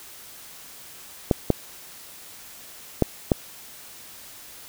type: clicks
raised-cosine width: 2 ms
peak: -3 dBFS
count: 4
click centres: 1.312 / 1.503 / 3.023 / 3.318 s
effects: white hiss -44 dBFS RMS until 4.68 s